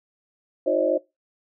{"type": "tone cluster", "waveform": "sine", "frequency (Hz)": [313.7, 361, 537, 591, 637], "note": ["D#4", "F#4", "C5", "D5", "D#5"], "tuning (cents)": [14, -43, 45, 11, 41], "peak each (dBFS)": [-28, -27, -21, -25, -27], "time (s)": [0.66, 0.98], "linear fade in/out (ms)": 10, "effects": ["noise-tail reverb RT60 0.2 s tail -20 dB re dry"]}